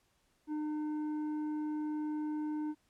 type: tone with tanh clipping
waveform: sine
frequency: 303.5 Hz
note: D#4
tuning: 43 cents flat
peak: -35 dBFS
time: 0.47-2.75 s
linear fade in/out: 50 ms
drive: 7 dB
effects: pink hiss -74 dBFS RMS until 2.89 s + low-pass 12000 Hz 12 dB/octave